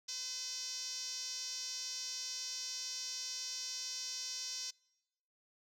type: tone with band-pass filter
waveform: 5% pulse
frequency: 509 Hz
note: C5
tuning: 48 cents flat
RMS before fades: -42 dBFS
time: 0.08-4.71 s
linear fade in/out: 10 ms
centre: 5600 Hz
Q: 3.2
effects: noise-tail reverb RT60 1.0 s tail -26 dB re dry